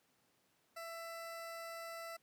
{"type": "tone", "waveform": "20% pulse", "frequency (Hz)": 666, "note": "E5", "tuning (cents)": 18, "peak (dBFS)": -40, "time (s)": [0.76, 2.17], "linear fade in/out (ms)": 10, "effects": ["pink hiss -75 dBFS RMS until 2.22 s", "high-pass 150 Hz 12 dB/octave"]}